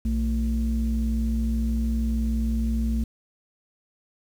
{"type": "tone pair together", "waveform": "sine", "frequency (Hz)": [59.54, 224.8], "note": ["A#1", "A3"], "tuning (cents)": [37, 37], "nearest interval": "octave + major seventh", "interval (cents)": 2300, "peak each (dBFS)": [-22, -25], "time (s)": [0.05, 3.04], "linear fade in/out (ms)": 5, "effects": ["tanh soft clip ceiling -16 dBFS", "8-bit"]}